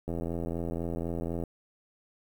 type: click train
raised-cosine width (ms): 2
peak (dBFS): -21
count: 115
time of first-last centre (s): 0.08-1.437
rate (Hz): 84
effects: 9-bit

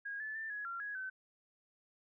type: tone with pitch steps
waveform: sine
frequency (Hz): 1638 / 1737 / 1779 / 1677 / 1376 / 1665 / 1527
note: G#6 / A6 / A6 / G#6 / F6 / G#6 / G6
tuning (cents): -24 / -23 / +19 / +16 / -26 / +4 / -46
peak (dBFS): -39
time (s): 0.05-1.1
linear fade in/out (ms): 10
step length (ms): 150
effects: none

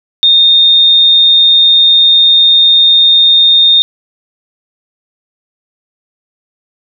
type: tone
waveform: sine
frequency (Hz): 3664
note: A#7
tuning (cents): -31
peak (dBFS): -3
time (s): 0.23-3.82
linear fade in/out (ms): 0
effects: none

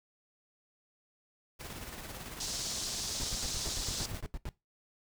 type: noise with tremolo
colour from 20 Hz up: pink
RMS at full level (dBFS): -43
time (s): 1.59-4.21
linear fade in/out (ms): 20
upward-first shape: square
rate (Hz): 18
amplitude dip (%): 35
type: band-pass noise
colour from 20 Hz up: white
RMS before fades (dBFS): -38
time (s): 2.4-4.06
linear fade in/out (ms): 5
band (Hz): 3800 to 7000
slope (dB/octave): 24
type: noise bursts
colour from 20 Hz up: brown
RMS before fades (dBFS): -37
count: 12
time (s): 3.2-4.489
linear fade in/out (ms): 0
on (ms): 35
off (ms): 79
effects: noise-tail reverb RT60 0.2 s tail -19 dB re dry

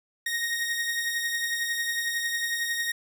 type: beating tone pair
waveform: sawtooth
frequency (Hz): 1864.7 / 1875.7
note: A#6 / A#6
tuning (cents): 0 / +10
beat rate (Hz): 11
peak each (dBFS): -24 / -31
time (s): 0.26-2.92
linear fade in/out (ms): 5
effects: none

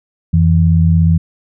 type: tone pair together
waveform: sine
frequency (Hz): 87.3 / 164.28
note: F2 / E3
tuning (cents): 0 / -6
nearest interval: major seventh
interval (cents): 1094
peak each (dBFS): -10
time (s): 0.33-1.18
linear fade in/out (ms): 10
effects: none

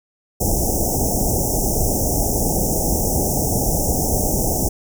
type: band-stop noise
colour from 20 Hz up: pink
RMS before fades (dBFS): -19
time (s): 0.4-4.69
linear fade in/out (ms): 10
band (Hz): 840 to 5500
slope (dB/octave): 96
effects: none

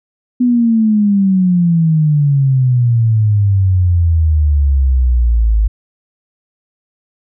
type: exponential sweep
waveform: sine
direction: down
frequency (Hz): 250 to 51.91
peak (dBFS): -8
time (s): 0.4-5.68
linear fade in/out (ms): 10
effects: none

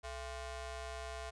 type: ring-modulated tone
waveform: sawtooth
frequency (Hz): 370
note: F#4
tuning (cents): 0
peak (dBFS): -35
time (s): 0.03-1.31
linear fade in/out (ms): 20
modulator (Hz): 305
effects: resampled to 22050 Hz

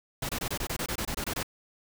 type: noise bursts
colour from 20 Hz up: pink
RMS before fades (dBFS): -32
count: 13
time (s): 0.22-1.431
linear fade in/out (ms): 5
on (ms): 71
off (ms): 24
effects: none

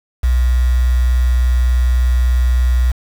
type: tone with quantisation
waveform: sine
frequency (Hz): 61.74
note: B1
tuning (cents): 0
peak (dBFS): -10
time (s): 0.23-2.92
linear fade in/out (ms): 10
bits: 5
effects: none

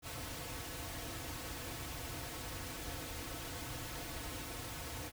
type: noise with comb filter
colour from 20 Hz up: pink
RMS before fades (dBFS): -44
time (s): 0.02-5.12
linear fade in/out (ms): 50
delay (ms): 5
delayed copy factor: -0.7
effects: none

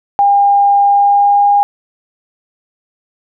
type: tone with pitch glide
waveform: sine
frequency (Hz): 805 to 812.5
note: G5 to G#5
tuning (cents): +46 to -38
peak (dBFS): -6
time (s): 0.19-1.63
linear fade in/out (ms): 0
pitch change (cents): +16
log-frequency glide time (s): 0.82-1.49
effects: none

